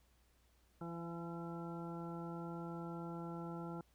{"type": "harmonic tone with a mistuned harmonic", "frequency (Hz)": 168.8, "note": "E3", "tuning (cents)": 41, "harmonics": [1, 2, 3, 4, 5, 6, 8], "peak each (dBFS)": [-45, -48, -54, -56, -53, -60, -54], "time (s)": [0.81, 3.81], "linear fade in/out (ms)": 2, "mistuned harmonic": 4, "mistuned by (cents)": 15, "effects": ["added 60 Hz sine -70 dBFS peak until 3.94 s", "pink hiss -75 dBFS RMS until 3.94 s"]}